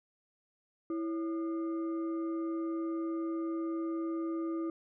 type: tone with frequency modulation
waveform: sine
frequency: 329.6 Hz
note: E4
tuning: in tune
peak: -32 dBFS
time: 0.9-4.7 s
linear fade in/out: 2 ms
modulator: 884 Hz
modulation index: 0.37
effects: none